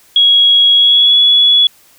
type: tone with pitch glide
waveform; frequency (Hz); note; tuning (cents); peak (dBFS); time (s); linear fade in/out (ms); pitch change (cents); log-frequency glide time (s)
sine; 3318 to 3390; G#7 to G#7; -2 to +35; -5; 0.16-1.67; 2; +37; 0.74-1.17
effects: white hiss -47 dBFS RMS until 1.98 s